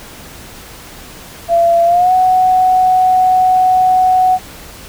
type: tone with pitch glide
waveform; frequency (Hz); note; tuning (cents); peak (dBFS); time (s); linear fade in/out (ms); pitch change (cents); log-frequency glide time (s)
sine; 680 to 741.5; F5 to F#5; -46 to +4; -7; 1.48-4.39; 50; +150; 1.85-2.12
effects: pink hiss -34 dBFS RMS until 4.88 s